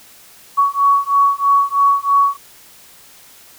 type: beating tone pair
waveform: sine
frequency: 1120 / 1123.1 Hz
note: C#6 / C#6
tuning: +18 / +22 cents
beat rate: 3.1 Hz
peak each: -14 dBFS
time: 0.57-2.37 s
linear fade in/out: 20 ms
effects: white hiss -44 dBFS RMS until 3.58 s